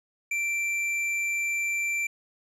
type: tone with hard clipping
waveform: sine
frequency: 2349 Hz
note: D7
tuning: in tune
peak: -27 dBFS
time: 0.31-2.07 s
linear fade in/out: 5 ms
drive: 7 dB
effects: none